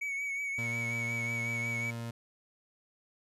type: tone with vibrato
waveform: triangle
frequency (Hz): 2244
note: C#7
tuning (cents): +21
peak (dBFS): -31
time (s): 0.01-1.91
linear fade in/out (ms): 10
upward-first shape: triangle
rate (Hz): 5.5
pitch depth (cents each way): 42
type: tone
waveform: 30% pulse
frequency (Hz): 116.54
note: A#2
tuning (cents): 0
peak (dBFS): -34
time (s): 0.58-2.11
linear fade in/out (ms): 5
effects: resampled to 32000 Hz